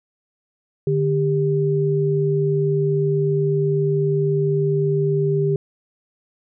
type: tone pair together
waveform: sine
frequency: 148.71 / 397 Hz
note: D3 / G4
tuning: +22 / +22 cents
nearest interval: octave + perfect fourth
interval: 1700 cents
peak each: -19 dBFS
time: 0.87-5.56 s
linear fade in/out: 2 ms
effects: none